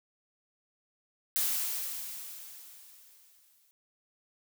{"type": "noise with exponential decay", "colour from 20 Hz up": "blue", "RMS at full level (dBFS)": -28, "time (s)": [1.36, 3.71], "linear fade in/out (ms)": 0, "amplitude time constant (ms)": 510, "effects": []}